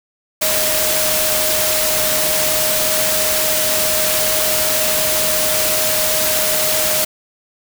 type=tone in noise; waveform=sine; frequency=622.3 Hz; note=D#5; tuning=in tune; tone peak=-22 dBFS; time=0.41-7.05 s; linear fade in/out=10 ms; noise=white; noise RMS=-17 dBFS; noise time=0.41-7.05 s; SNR=-8 dB; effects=none